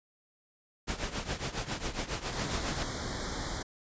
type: noise with tremolo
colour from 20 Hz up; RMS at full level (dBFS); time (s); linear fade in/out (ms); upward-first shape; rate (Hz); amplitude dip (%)
pink; -32; 0.87-2.84; 20; triangle; 7.3; 85
type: band-stop noise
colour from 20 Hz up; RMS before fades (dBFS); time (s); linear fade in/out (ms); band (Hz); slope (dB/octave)
pink; -36; 2.32-3.63; 10; 2200 to 3200; 96
effects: resampled to 16000 Hz